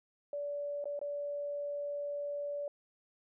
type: tone with dropouts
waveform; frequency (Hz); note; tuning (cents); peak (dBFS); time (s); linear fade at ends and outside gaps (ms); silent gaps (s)
sine; 577; D5; -31; -35; 0.33-2.68; 2; 0.842-0.855 / 0.992-1.014
effects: none